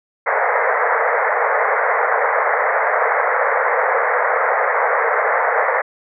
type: band-pass noise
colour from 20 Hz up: pink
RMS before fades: -17 dBFS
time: 0.26-5.82 s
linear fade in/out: 10 ms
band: 450 to 2100 Hz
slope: 96 dB/octave
effects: none